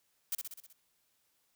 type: noise with echo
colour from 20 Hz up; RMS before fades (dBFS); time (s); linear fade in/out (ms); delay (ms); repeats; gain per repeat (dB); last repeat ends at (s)
blue; -34; 0.32-0.35; 2; 63; 6; -4; 0.728
effects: white hiss -75 dBFS RMS until 1.55 s